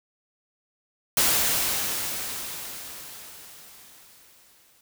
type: noise with exponential decay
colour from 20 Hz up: white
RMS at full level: -20 dBFS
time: 1.17-4.81 s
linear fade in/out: 2 ms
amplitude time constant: 790 ms
effects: none